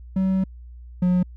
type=tone pair in turn; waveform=triangle; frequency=189.7 / 180.4 Hz; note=F#3 / F#3; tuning=+43 / -44 cents; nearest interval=minor second; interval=87 cents; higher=first; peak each=-16 / -14 dBFS; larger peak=second; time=0.16-0.44 / 1.02-1.23 s; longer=first; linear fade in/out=5 ms; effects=added 60 Hz sine -38 dBFS peak until 1.36 s